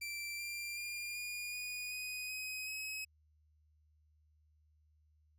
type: tone with pitch steps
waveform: sawtooth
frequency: 2346 / 2375 / 2404 / 2433 / 2463 / 2493 / 2523 / 2554 Hz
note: D7 / D7 / D7 / D#7 / D#7 / D#7 / D#7 / D#7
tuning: -2 / +19 / +40 / -39 / -18 / +3 / +23 / +45 cents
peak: -37 dBFS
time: 0.01-3.05 s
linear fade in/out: 10 ms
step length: 380 ms
effects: added 76 Hz sine -68 dBFS peak until 5.38 s